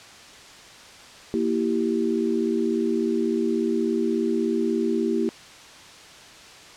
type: chord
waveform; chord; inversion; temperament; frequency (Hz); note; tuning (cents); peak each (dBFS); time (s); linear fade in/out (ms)
sine; E diminished; second; equal with one note detuned; 233.1 / 329.6 / 389.5; Bb3 / E4 / G4; 0 / 0 / -11; -25; 1.34-5.29; 0
effects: white hiss -45 dBFS RMS until 6.76 s + low-pass 6000 Hz 12 dB/octave